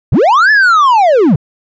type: linear two-way sweep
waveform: triangle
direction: up then down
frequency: 70 to 1760 to 121.7 Hz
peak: -3 dBFS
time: 0.12-1.36 s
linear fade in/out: 5 ms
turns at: 0.51 s
effects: resampled to 16000 Hz